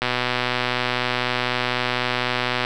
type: click train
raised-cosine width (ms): 0.3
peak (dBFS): -5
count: 327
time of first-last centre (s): 0.02-2.649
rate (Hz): 124
effects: none